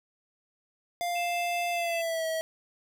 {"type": "tone with pitch glide", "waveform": "square", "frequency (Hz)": [698.5, 644.2], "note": ["F5", "E5"], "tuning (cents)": [0, -40], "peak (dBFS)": -29, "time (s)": [1.01, 2.41], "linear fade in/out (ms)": 0, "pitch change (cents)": -140, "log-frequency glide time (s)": [1.71, 2.26]}
{"type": "tone with tremolo", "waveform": "sine", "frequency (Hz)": 2637, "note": "E7", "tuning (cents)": 0, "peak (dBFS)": -33, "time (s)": [1.15, 2.02], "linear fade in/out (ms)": 10, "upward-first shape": "sine", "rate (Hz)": 5.2, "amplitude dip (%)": 25}
{"effects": []}